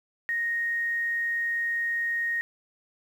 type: tone with quantisation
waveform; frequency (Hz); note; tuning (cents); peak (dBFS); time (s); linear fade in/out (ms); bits
sine; 1864.7; A#6; 0; -25; 0.29-2.41; 0; 9
effects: none